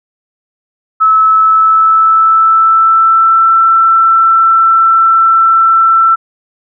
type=tone with pitch glide; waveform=sine; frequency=1300 to 1337.3 Hz; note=E6 to E6; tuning=-24 to +24 cents; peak=-4 dBFS; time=1-6.16 s; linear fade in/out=20 ms; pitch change=+48 cents; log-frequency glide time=1.22-3.55 s; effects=none